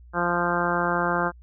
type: harmonic tone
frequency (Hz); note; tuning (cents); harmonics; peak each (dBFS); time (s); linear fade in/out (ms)
174.2; F3; -4; 1 / 2 / 3 / 4 / 5 / 6 / 7 / 8 / 9; -30 / -30 / -30 / -30 / -30 / -30 / -30 / -30 / -30; 0.13-1.32; 50
effects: added 60 Hz sine -45 dBFS peak until 1.42 s